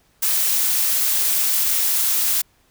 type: noise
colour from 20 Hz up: blue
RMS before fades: -19 dBFS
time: 0.22-2.42 s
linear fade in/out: 10 ms
effects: pink hiss -60 dBFS RMS until 2.7 s